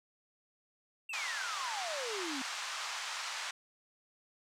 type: exponential sweep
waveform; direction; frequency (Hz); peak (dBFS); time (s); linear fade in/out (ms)
triangle; down; 2766 to 253.6; -37; 1.09-2.42; 5
type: band-pass noise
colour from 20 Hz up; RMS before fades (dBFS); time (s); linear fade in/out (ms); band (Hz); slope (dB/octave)
pink; -40; 1.13-3.51; 5; 900 to 7200; 24
effects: none